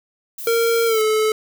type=noise; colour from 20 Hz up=violet; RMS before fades=-31 dBFS; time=0.38-1.02 s; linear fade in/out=5 ms
type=tone with pitch glide; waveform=square; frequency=461.8 to 433.4 Hz; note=A#4 to A4; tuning=-16 to -26 cents; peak=-16 dBFS; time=0.47-1.32 s; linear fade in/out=2 ms; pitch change=-110 cents; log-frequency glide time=0.86-1 s
effects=none